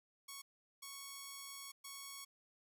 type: tone bursts at uneven times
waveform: 5% pulse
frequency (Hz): 1108.7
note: C#6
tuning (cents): 0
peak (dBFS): -36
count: 3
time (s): 0.28-0.42 / 0.82-1.72 / 1.84-2.25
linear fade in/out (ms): 10
effects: none